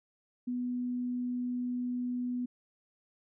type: tone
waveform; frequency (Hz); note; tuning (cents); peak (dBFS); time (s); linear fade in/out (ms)
sine; 246.9; B3; 0; -31; 0.47-2.46; 10
effects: none